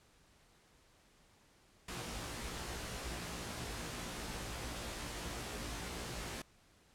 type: noise with comb filter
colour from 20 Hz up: pink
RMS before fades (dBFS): -43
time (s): 1.88-6.42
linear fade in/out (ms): 5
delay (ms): 17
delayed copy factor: +1
effects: pink hiss -67 dBFS RMS until 6.94 s + low-pass 10000 Hz 12 dB/octave